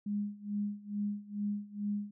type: tone with tremolo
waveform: sine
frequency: 205.6 Hz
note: G#3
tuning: 17 cents flat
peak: -30 dBFS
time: 0.06-2.11 s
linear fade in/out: 5 ms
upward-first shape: sine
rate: 2.3 Hz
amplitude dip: 90%
effects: none